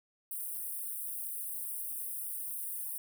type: high-pass noise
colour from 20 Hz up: white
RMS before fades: -39 dBFS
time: 0.31-2.98 s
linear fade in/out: 2 ms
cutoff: 8700 Hz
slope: 96 dB/octave
effects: none